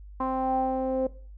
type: tone with low-pass filter sweep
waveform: sawtooth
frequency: 261.6 Hz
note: C4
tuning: in tune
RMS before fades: -27 dBFS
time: 0.2-1.07 s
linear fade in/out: 5 ms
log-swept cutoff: 990 to 570 Hz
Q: 7.3
effects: noise-tail reverb RT60 0.4 s tail -18 dB re dry + added 50 Hz sine -42 dBFS peak until 1.37 s